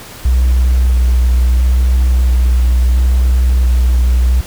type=tone with vibrato; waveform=triangle; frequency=62.1 Hz; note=B1; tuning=10 cents sharp; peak=-4 dBFS; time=0.25-4.41 s; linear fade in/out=5 ms; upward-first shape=square; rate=0.74 Hz; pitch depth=15 cents each way; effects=tanh soft clip ceiling -4 dBFS + pink hiss -32 dBFS RMS until 4.46 s